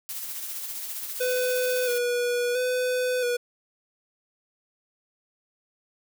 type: noise with tremolo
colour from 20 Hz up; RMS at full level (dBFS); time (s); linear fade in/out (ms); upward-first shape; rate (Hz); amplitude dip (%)
blue; -33; 0.09-1.98; 0; sine; 15; 35
type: tone with vibrato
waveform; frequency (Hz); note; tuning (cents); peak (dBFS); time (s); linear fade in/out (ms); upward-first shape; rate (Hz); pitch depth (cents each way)
square; 493.9; B4; 0; -24; 1.2-3.37; 10; square; 0.74; 29
effects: none